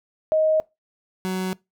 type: tone pair in turn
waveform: sine / 30% pulse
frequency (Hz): 627 / 186.41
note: D#5 / F#3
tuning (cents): +13 / +13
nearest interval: octave + major sixth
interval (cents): 2100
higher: first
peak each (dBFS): -16 / -21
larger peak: first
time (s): 0.32-0.6 / 1.25-1.53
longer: neither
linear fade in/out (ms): 0
effects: noise-tail reverb RT60 0.2 s tail -22 dB re dry

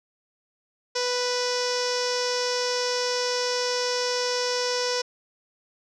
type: tone with low-pass filter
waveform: sawtooth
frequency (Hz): 493.9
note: B4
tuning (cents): 0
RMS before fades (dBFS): -26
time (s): 0.95-5.02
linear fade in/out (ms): 10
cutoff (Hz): 5500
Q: 6.5
effects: none

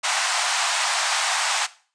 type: band-pass noise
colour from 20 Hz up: pink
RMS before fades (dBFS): -23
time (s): 0.03-1.67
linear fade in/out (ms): 20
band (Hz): 710 to 9200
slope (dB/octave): 48
effects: noise-tail reverb RT60 0.4 s tail -17 dB re dry + resampled to 22050 Hz

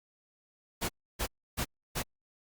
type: noise bursts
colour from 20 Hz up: pink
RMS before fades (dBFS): -32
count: 4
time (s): 0.81-2.03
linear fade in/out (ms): 20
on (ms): 80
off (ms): 300
effects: Opus 48 kbps

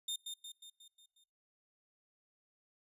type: tone with echo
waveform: sawtooth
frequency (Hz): 3638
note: A#7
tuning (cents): -43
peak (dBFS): -33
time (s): 0.08-0.16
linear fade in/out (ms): 5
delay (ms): 180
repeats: 6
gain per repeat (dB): -5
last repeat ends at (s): 1.24
effects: noise-tail reverb RT60 0.6 s tail -24 dB re dry + resampled to 32000 Hz

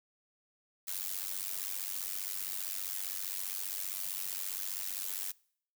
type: noise with amplitude modulation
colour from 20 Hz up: blue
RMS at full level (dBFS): -34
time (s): 0.87-5.32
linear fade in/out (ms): 10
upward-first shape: sine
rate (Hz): 95.2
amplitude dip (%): 95
effects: noise-tail reverb RT60 0.6 s tail -24 dB re dry

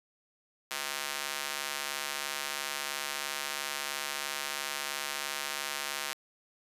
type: tone with high-pass filter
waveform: square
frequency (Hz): 71.5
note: D2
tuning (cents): -46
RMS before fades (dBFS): -36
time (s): 0.71-6.13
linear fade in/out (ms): 0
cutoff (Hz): 1400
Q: 0.56
effects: resampled to 32000 Hz

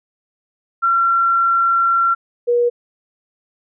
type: tone pair in turn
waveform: sine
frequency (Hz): 1364 / 480.3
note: F6 / B4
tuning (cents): -41 / -48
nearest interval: octave + tritone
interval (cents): 1807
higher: first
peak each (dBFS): -12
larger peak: neither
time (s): 0.82-2.15 / 2.47-2.7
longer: first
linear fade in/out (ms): 20
effects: none

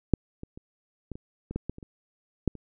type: clicks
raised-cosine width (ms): 3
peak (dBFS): -6 / -25 / -30 / -23 / -27 / -23 / -16 / -18 / -29 / -30 / -10 / -29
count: 12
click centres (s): 0.137 / 0.434 / 0.575 / 1.117 / 1.155 / 1.51 / 1.56 / 1.696 / 1.784 / 1.828 / 2.477 / 2.553
effects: none

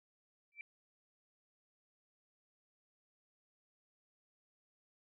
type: tone with exponential growth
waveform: sine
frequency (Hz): 2335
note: D7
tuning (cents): -11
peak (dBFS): -40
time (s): 0.52-0.61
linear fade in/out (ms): 1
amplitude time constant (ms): 18
effects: none

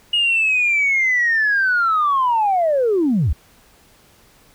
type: linear sweep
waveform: sine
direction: down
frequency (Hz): 2886 to 53.5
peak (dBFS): -13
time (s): 0.13-3.33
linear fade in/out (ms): 5
effects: tanh soft clip ceiling -10 dBFS + pink hiss -52 dBFS RMS until 4.54 s

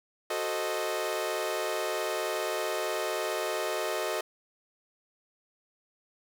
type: chord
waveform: sawtooth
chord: F# diminished seventh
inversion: none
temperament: equal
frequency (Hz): 370 / 440 / 523.3 / 622.3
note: F#4 / A4 / C5 / Eb5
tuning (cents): 0 / 0 / 0 / 0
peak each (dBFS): -32 / -31 / -34 / -29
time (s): 0.3-4.21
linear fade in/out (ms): 5
effects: none

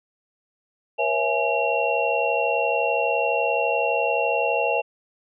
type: tone cluster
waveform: sine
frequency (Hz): 477.2 / 549 / 664 / 838 / 2737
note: A#4 / C#5 / E5 / G#5 / F7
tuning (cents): +41 / -17 / +12 / +15 / -36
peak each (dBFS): -26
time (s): 0.98-4.82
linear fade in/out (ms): 20
effects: none

